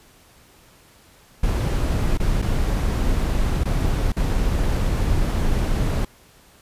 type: noise with dropouts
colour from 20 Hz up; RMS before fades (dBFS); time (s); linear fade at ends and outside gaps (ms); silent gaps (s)
brown; -20; 1.43-6.05; 5; 2.174-2.199 / 2.418-2.422 / 3.637-3.654 / 4.121-4.166
effects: pink hiss -52 dBFS RMS until 6.61 s + resampled to 32000 Hz